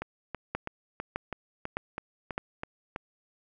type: two click trains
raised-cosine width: 0.5 ms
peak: -19 / -15 dBFS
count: 10 / 4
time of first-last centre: 0.02-2.961 / 0.55-2.379 s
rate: 3.06 / 1.64 Hz
effects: none